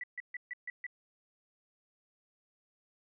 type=tone bursts; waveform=sine; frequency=1967 Hz; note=B6; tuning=7 cents flat; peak=-37 dBFS; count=6; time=0.01-0.866 s; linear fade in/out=2 ms; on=26 ms; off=140 ms; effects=none